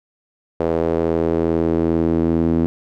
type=tone with band-pass filter sweep; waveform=sawtooth; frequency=82.41 Hz; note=E2; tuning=in tune; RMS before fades=-18 dBFS; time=0.6-2.66 s; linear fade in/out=0 ms; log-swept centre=490 to 280 Hz; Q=2.4; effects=none